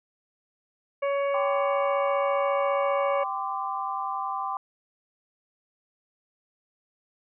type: harmonic tone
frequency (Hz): 560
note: C#5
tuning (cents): +18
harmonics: 1 / 2 / 3 / 4 / 5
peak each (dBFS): -24 / -32 / -43 / -37 / -47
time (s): 1.02-3.24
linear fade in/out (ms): 10
type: chord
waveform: sine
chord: G suspended fourth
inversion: none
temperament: equal with one note detuned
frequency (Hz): 784 / 1023.8 / 1174.7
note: G5 / C6 / D6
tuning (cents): 0 / -38 / 0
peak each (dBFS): -32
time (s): 1.34-4.57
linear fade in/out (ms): 2
effects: none